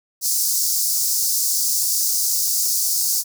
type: high-pass noise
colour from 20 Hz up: pink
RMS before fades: -20 dBFS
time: 0.21-3.24 s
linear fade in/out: 50 ms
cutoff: 4900 Hz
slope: 48 dB/octave
effects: none